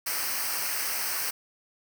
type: noise with comb filter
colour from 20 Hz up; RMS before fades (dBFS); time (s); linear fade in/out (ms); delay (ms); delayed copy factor
white; -30; 0.06-1.31; 10; 0.28; -0.75
effects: none